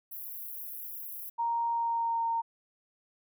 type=high-pass noise; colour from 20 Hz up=white; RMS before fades=-41 dBFS; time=0.11-1.3 s; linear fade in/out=10 ms; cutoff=11000 Hz; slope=96 dB/octave
type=tone with pitch glide; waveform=sine; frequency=932.3 to 920 Hz; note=A#5 to A#5; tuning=0 to -23 cents; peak=-27 dBFS; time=1.38-2.42 s; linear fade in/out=20 ms; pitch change=-23 cents; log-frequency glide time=1.71-2.25 s
effects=none